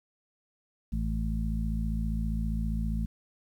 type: harmonic tone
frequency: 55 Hz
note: A1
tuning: in tune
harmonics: 1 / 2 / 3 / 4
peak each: -29 / -39 / -35 / -35 dBFS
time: 0.92-3.06 s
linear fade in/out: 10 ms
effects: 10-bit